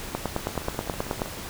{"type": "two click trains", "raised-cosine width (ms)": 1, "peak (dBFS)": [-22, -11], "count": [13, 11], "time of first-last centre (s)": [[0.49, 1.259], [0.15, 1.218]], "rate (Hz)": [15.6, 9.36], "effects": ["pink hiss -37 dBFS RMS until 1.49 s"]}